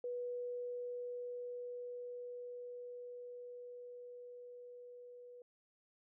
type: tone with level ramp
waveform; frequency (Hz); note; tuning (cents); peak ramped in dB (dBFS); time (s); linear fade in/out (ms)
sine; 489.2; B4; -16; -38 to -52; 0.04-5.42; 2
effects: none